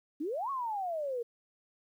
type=exponential two-way sweep; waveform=sine; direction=up then down; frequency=277.2 to 1130 to 458.7 Hz; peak=-32 dBFS; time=0.2-1.23 s; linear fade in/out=10 ms; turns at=0.5 s; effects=11-bit